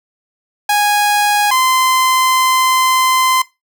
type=tone pair in turn; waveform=sawtooth; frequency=827 / 1033.9 Hz; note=G#5 / C6; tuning=-8 / -21 cents; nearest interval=major third; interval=387 cents; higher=second; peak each=-7 dBFS; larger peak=neither; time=0.69-1.51 / 1.51-3.42 s; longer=second; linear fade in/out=5 ms; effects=noise-tail reverb RT60 0.2 s tail -18 dB re dry